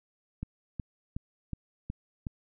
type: click train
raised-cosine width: 5 ms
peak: -22 dBFS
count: 6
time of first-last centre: 0.43-2.268 s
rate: 2.72 Hz
effects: none